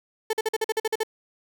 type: tone bursts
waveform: 35% pulse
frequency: 440 Hz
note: A4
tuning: in tune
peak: -20 dBFS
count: 10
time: 0.3-1.034 s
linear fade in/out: 5 ms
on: 32 ms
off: 46 ms
effects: none